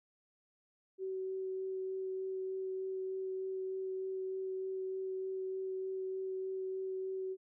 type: tone with vibrato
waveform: sine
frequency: 378.7 Hz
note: F#4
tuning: 40 cents sharp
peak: -36 dBFS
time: 0.98-7.37 s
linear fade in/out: 50 ms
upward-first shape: sine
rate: 3.3 Hz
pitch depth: 8 cents each way
effects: none